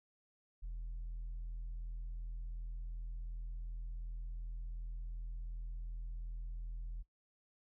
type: tone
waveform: sine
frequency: 41.36 Hz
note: E1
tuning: 7 cents sharp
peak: -38 dBFS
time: 0.62-7.03 s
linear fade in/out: 20 ms
effects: noise-tail reverb RT60 0.1 s tail -21 dB re dry + tanh soft clip ceiling -39 dBFS